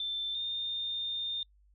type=tone pair in turn; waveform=sine; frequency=3549 / 3628 Hz; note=A7 / A#7; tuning=+14 / -48 cents; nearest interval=unison; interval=38 cents; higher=second; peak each=-32 / -32 dBFS; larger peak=neither; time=0-0.35 / 0.35-1.43 s; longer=second; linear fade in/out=2 ms; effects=noise-tail reverb RT60 0.1 s tail -26 dB re dry + added 50 Hz sine -61 dBFS peak until 1.74 s